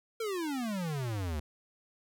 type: exponential sweep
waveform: square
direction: down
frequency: 466.2 to 71.8 Hz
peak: -33 dBFS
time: 0.2-1.4 s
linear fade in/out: 5 ms
effects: none